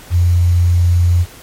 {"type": "tone with quantisation", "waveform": "sine", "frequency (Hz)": 87.31, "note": "F2", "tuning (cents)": 0, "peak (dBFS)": -8, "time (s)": [0.1, 1.26], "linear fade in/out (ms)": 50, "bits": 6, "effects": ["pink hiss -38 dBFS RMS until 1.42 s", "MP3 64 kbps"]}